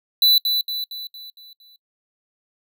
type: tone with echo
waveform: square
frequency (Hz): 3980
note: B7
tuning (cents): +13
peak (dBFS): -13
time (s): 0.22-0.38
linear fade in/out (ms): 2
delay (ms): 230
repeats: 6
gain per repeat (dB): -6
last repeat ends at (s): 1.76
effects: noise-tail reverb RT60 0.1 s tail -23 dB re dry